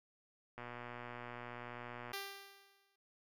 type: click train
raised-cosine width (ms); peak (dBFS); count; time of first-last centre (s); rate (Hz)
0.5; -32; 187; 0.58-2.117; 121
type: tone with exponential decay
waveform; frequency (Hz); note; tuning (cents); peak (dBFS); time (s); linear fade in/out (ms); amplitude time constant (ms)
5% pulse; 395.4; G4; +15; -28; 2.13-2.96; 5; 180
effects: noise-tail reverb RT60 0.1 s tail -20 dB re dry